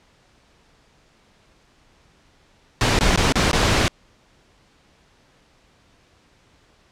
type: noise with dropouts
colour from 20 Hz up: pink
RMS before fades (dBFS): -17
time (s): 2.81-3.88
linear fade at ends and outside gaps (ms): 0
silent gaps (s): 2.989-3.009 / 3.16-3.175 / 3.323-3.356 / 3.514-3.531
effects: pink hiss -57 dBFS RMS until 6.91 s + low-pass 6000 Hz 12 dB/octave